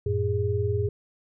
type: tone cluster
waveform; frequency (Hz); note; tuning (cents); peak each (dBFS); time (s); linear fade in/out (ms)
sine; 90.9 / 111.1 / 410.9; F#2 / A2 / G#4; -30 / +17 / -18; -27; 0.06-0.89; 5
effects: none